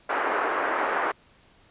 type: band-pass noise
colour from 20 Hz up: white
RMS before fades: -26 dBFS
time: 0.09-1.12 s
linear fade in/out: 10 ms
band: 340 to 1600 Hz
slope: 24 dB/octave
effects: pink hiss -58 dBFS RMS until 1.7 s + resampled to 8000 Hz